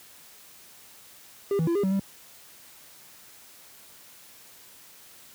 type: tone with pitch steps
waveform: triangle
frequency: 399.7 / 162.9 / 339.2 / 405.4 / 191 / 195.6 Hz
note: G4 / E3 / E4 / G#4 / G3 / G3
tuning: +34 / -20 / +50 / -42 / -45 / -4 cents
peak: -20 dBFS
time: 1.51-1.996 s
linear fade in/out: 2 ms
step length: 81 ms
effects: white hiss -51 dBFS RMS until 5.34 s + high-pass 60 Hz 12 dB/octave